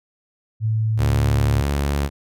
sine tone, 110 Hz, A2, in tune, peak -17 dBFS, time 0.6-1.64 s, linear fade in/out 50 ms
sawtooth tone with vibrato, 71 Hz, C#2, 42 cents sharp, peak -15 dBFS, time 0.97-2.1 s, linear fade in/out 50 ms, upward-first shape triangle, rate 4.4 Hz, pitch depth 11 cents each way
effects none

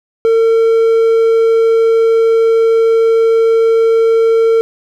triangle tone, 453.3 Hz, A#4, 48 cents flat, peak -5 dBFS, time 0.25-4.61 s, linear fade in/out 0 ms, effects none

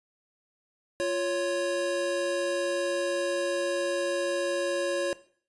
square tone pair together, 349.2 / 555.2 Hz, F4 / C#5, 0 / +3 cents, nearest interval minor sixth, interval 803 cents, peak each -32 / -28 dBFS, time 1-5.13 s, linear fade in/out 0 ms, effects noise-tail reverb RT60 0.5 s tail -17 dB re dry + resampled to 24000 Hz

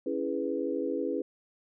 sine chord, C# minor seventh, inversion none, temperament equal, 277.2 / 329.6 / 415.3 / 493.9 Hz, C#4 / E4 / G#4 / B4, 0 / 0 / 0 / 0 cents, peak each -34 dBFS, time 0.06-1.22 s, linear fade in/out 5 ms, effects none

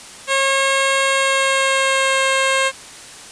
10% pulse tone with pitch glide, 542 to 534.5 Hz, C#5 to C5, -39 to +37 cents, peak -6 dBFS, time 0.27-2.72 s, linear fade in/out 50 ms, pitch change -24 cents, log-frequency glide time 1.03-2.22 s, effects white hiss -37 dBFS RMS until 3.31 s + resampled to 22050 Hz

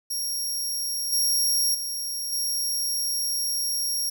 20% pulse tone with level steps, 5588 Hz, F8, in tune, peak -21 / -15 / -23 / -19 dBFS, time 0.1-4.1 s, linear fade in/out 10 ms, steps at 1.12 / 1.74 / 2.32 s, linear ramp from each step 10 ms, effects none

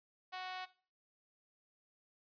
5% pulse tone with high-pass filter, 370 Hz, F#4, in tune, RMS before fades -44 dBFS, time 0.32-0.66 s, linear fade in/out 20 ms, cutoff 790 Hz, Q 3.8, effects noise-tail reverb RT60 0.4 s tail -18 dB re dry + resampled to 11025 Hz

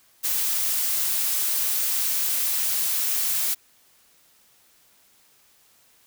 blue noise, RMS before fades -24 dBFS, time 0.23-3.55 s, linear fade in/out 20 ms, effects white hiss -59 dBFS RMS until 6.06 s

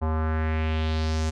square tone with low-pass filter sweep, 79 Hz, D#2, 27 cents sharp, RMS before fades -25 dBFS, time 0.01-1.31 s, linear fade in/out 20 ms, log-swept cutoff 950 to 7100 Hz, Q 2.3, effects none

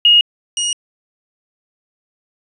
sine / 20% pulse tone pair in turn, 2868 / 2878 Hz, F7 / F#7, +45 / -49 cents, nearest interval unison, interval 6 cents, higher second, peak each -6 / -11 dBFS, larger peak first, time 0.05-0.21 / 0.57-0.73 s, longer neither, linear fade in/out 2 ms, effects resampled to 22050 Hz + 8-bit

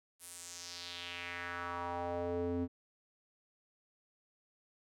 square tone with band-pass filter sweep, 87.31 Hz, F2, in tune, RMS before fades -40 dBFS, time 0.19-2.68 s, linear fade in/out 50 ms, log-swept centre 11000 to 290 Hz, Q 2.6, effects none

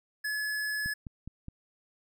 square tone, 1706 Hz, G#6, 46 cents sharp, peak -31 dBFS, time 0.24-0.94 s, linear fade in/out 10 ms
click train, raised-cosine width 5 ms, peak -28 dBFS, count 4, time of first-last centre 0.86-1.484 s, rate 4.81 Hz
effects none

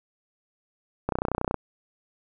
click train, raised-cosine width 1 ms, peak -11 dBFS, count 15, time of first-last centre 1.09-1.543 s, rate 30.9 Hz, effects none

